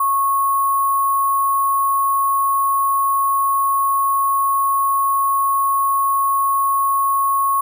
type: tone with sample-and-hold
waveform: sine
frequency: 1097 Hz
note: C#6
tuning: 18 cents flat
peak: -14 dBFS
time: 0-7.61 s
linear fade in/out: 5 ms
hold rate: 11025 Hz
effects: none